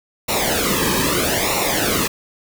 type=noise with flanger; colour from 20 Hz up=pink; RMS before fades=-19 dBFS; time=0.28-2.08 s; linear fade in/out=10 ms; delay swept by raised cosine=0.62 to 1.45 ms; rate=0.78 Hz; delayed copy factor=-0.8; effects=none